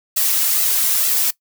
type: noise with flanger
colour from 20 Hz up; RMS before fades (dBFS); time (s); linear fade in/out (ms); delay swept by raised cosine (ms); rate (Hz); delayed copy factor
blue; -17; 0.16-1.31; 10; 1.5 to 3.2; 2.2; +0.7
effects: noise-tail reverb RT60 0.1 s tail -20 dB re dry